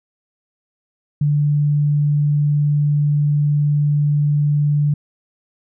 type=tone; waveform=sine; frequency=146.83 Hz; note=D3; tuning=in tune; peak=-13 dBFS; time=1.21-4.94 s; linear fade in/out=5 ms; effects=none